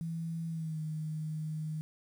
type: tone with pitch glide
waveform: sine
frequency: 164.81 to 155.56 Hz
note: E3 to D#3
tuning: 0 to 0 cents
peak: -34 dBFS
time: 0.01-1.81 s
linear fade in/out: 0 ms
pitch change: -100 cents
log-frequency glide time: 0.48-0.8 s
effects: 10-bit